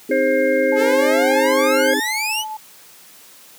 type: chord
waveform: sine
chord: Ab major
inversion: first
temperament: equal with one note detuned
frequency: 261.6 / 311.1 / 409.6 Hz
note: C4 / Eb4 / Ab4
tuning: 0 / 0 / -24 cents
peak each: -23 dBFS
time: 0.09-2 s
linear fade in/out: 5 ms
type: harmonic tone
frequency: 532 Hz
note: C5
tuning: 29 cents sharp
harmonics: 1 / 3 / 4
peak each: -16 / -26 / -25 dBFS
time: 0.11-1.94 s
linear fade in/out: 5 ms
type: tone with tremolo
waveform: sine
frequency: 866 Hz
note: A5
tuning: 28 cents flat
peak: -25 dBFS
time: 0.72-2.57 s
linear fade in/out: 5 ms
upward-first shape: sine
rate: 14 Hz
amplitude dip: 25%
type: exponential sweep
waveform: sawtooth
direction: up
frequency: 410.9 to 3071 Hz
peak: -17 dBFS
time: 0.75-2.45 s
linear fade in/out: 50 ms
effects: white hiss -45 dBFS RMS until 3.58 s + high-pass 150 Hz 12 dB/octave